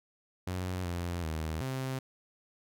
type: tone with pitch steps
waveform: sawtooth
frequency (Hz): 91.6 / 87 / 79.1 / 131.6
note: F#2 / F2 / D#2 / C3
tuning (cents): -17 / -6 / +29 / +10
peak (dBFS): -29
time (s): 0.47-1.99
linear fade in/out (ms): 5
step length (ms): 380
effects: none